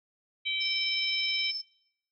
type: harmonic tone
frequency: 773 Hz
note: G5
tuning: 24 cents flat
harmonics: 3 / 4 / 5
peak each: -31 / -32 / -34 dBFS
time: 0.45-1.52 s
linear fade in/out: 20 ms
type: tone with tremolo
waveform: sine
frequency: 5274 Hz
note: E8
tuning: in tune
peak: -31 dBFS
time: 0.6-1.62 s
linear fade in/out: 20 ms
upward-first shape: square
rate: 19 Hz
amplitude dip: 35%
effects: noise-tail reverb RT60 0.8 s tail -24 dB re dry